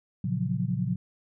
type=chord; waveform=sine; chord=Gb major seventh; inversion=first; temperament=equal; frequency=116.54 / 138.59 / 174.61 / 185 Hz; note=Bb2 / Db3 / F3 / Gb3; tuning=0 / 0 / 0 / 0 cents; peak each=-31 dBFS; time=0.24-0.96 s; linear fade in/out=5 ms; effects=none